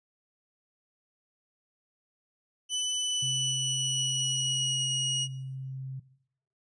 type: tone with pitch glide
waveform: 25% pulse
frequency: 2997 to 2892 Hz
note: F#7 to F#7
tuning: +22 to -40 cents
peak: -24 dBFS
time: 2.69-5.28 s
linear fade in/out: 50 ms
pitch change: -62 cents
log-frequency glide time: 2.99-4.88 s
type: tone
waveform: sine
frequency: 132.5 Hz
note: C3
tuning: 22 cents sharp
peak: -34 dBFS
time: 3.22-6 s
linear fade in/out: 10 ms
effects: noise-tail reverb RT60 0.7 s tail -18 dB re dry + resampled to 22050 Hz